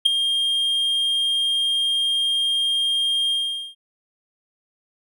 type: tone with ADSR envelope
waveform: triangle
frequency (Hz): 3215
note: G7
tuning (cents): +43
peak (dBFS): -7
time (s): 0.05-3.75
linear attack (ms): 13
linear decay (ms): 5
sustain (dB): -10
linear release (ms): 440
effects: none